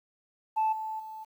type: tone with level steps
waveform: sine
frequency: 875 Hz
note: A5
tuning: 10 cents flat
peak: -22 / -32 / -39 dBFS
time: 0.56-1.25 s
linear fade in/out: 20 ms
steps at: 0.72 / 0.99 s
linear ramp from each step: 10 ms
effects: tanh soft clip ceiling -21 dBFS + 10-bit